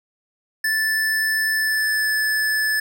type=tone with pitch glide; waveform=square; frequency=1756 to 1736.8 Hz; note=A6 to A6; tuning=-4 to -23 cents; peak=-19 dBFS; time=0.64-2.8 s; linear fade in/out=5 ms; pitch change=-19 cents; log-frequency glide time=1.54-2.14 s; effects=none